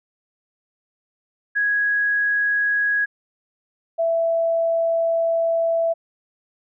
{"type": "tone pair in turn", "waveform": "sine", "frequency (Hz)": [1661.2, 663.6], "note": ["G#6", "E5"], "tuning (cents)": [0, 11], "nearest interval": "octave + major third", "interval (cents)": 1589, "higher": "first", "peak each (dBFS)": -17, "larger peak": "neither", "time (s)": [[1.55, 3.06], [3.98, 5.94]], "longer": "second", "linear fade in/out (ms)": 20, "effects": []}